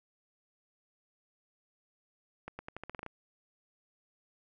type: accelerating click train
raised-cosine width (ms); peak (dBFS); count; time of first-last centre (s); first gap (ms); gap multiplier
0.5; -26; 10; 2.48-3.064; 110; 0.86
effects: none